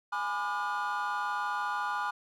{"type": "chord", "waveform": "triangle", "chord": "G# diminished seventh", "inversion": "none", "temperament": "just", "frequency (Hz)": [830.6, 996.7, 1196.1, 1435.3], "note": ["G#5", "B5", "D6", "F6"], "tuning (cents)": [0, 16, 31, 47], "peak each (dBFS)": -33, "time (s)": [0.12, 2.11], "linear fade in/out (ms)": 10, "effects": ["tanh soft clip ceiling -23 dBFS"]}